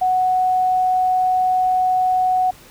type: tone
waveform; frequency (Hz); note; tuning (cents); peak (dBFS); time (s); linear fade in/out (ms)
sine; 740; F#5; 0; -14; 0.01-2.51; 10
effects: pink hiss -45 dBFS RMS until 2.7 s